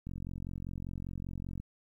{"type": "click train", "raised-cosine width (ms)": 5, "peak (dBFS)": -28, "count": 70, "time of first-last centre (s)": [0.07, 1.6], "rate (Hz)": 45.1, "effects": ["11-bit"]}